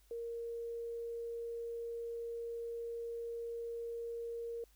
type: tone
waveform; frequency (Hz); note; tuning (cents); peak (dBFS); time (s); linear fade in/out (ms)
sine; 466.2; A#4; 0; -39; 0.11-4.64; 2
effects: added 50 Hz sine -65 dBFS peak until 4.75 s + white hiss -71 dBFS RMS until 4.75 s